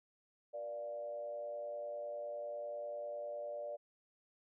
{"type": "tone with frequency modulation", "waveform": "sine", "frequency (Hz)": 587.3, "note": "D5", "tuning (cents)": 0, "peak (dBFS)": -40, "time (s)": [0.53, 3.77], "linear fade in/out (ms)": 20, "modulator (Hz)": 110, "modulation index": 0.6, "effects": []}